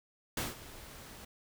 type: noise with ADSR envelope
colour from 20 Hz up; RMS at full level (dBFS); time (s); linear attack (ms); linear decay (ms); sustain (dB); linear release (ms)
pink; -33; 0.37-1.25; 4; 170; -17; 5
effects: none